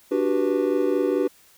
triangle chord, G major seventh, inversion second, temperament just, 294 / 367.5 / 392 / 490 Hz, D4 / F#4 / G4 / B4, +2 / -12 / 0 / -14 cents, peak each -23 dBFS, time 0.11-1.28 s, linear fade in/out 10 ms, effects white hiss -55 dBFS RMS until 1.57 s

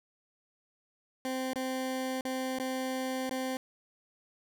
20% pulse tone with dropouts, 260 Hz, C4, 11 cents flat, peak -27 dBFS, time 1.25-3.57 s, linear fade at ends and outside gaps 1 ms, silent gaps 1.534-1.558 / 2.209-2.251 / 2.586-2.598 / 3.294-3.31 s, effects none

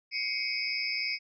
sine tone cluster, 2118 / 2241 / 2527 / 4861 / 5220 Hz, C7 / C#7 / D#7 / D#8 / E8, +21 / +18 / +26 / -41 / -18 cents, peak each -38 / -33 / -39 / -36 / -36 dBFS, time 0.11-1.19 s, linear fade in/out 50 ms, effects none

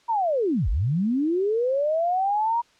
sine linear two-way sweep, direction down then up, 958 to 38.89 to 958 Hz, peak -20 dBFS, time 0.08-2.62 s, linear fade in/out 20 ms, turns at 0.69 s, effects white hiss -59 dBFS RMS until 2.79 s + low-pass 5000 Hz 12 dB/octave

